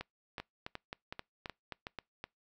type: two click trains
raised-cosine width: 0.3 ms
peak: -24 / -24 dBFS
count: 7 / 7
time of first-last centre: 0.4-1.987 / 0.01-2.24 s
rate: 3.78 / 2.69 Hz
effects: noise-tail reverb RT60 0.2 s tail -26 dB re dry